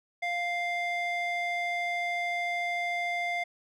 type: tone with band-pass filter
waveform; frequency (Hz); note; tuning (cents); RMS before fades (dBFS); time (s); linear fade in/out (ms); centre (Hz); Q
square; 698.5; F5; 0; -31; 0.22-3.44; 10; 1600; 5
effects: none